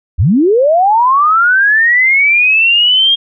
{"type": "linear sweep", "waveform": "sine", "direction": "up", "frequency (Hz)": [60, 3252], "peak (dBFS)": -6, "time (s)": [0.18, 3.16], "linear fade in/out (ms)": 20, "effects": []}